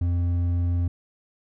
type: tone with hard clipping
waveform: sine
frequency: 87.31 Hz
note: F2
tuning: in tune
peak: -22 dBFS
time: 0.01-0.88 s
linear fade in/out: 5 ms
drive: 5 dB
effects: none